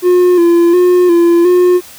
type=tone with vibrato; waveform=triangle; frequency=350.3 Hz; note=F4; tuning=5 cents sharp; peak=-3 dBFS; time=0.02-1.81 s; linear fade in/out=50 ms; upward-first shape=square; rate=1.4 Hz; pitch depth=42 cents each way; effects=white hiss -35 dBFS RMS until 1.98 s